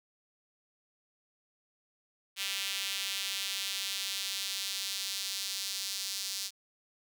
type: tone with high-pass filter sweep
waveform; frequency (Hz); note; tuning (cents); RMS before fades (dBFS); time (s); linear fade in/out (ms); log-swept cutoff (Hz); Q
sawtooth; 196; G3; 0; -36; 2.36-6.51; 50; 3000 to 4600; 1.8
effects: none